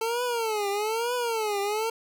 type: tone with vibrato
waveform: 25% pulse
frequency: 444.2 Hz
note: A4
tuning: 16 cents sharp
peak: -22 dBFS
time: 0.01-1.9 s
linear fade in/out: 5 ms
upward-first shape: triangle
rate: 1.1 Hz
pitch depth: 200 cents each way
effects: none